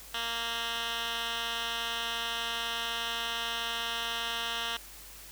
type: tone with band-pass filter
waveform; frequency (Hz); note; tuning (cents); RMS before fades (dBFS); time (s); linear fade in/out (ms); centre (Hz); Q
10% pulse; 231.7; A#3; -10; -34; 0.14-4.77; 5; 2800; 2.1
effects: added 50 Hz sine -54 dBFS peak until 5.31 s + white hiss -49 dBFS RMS until 5.31 s